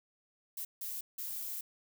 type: noise bursts at uneven times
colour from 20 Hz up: violet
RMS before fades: -40 dBFS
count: 3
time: 0.57-0.65 / 0.81-1.01 / 1.18-1.61 s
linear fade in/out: 5 ms
effects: none